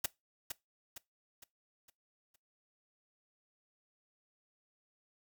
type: noise with echo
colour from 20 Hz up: white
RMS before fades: -32 dBFS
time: 0.04-0.06 s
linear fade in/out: 5 ms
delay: 460 ms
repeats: 5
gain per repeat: -7 dB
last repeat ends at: 2.36 s
effects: noise-tail reverb RT60 0.2 s tail -21 dB re dry